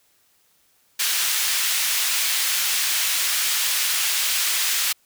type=high-pass noise; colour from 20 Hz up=pink; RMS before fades=-22 dBFS; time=0.99-4.93 s; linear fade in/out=10 ms; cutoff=2300 Hz; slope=12 dB/octave; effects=white hiss -62 dBFS RMS until 5.05 s